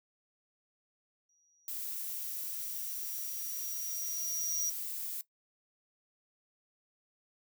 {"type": "tone with exponential growth", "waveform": "sine", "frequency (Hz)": 5770, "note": "F#8", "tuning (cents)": -44, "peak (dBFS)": -29, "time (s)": [1.29, 4.7], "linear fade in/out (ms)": 5, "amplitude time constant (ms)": 740}
{"type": "noise", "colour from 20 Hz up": "violet", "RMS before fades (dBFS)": -39, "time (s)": [1.68, 5.21], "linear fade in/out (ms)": 0}
{"effects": ["noise-tail reverb RT60 0.1 s tail -17 dB re dry"]}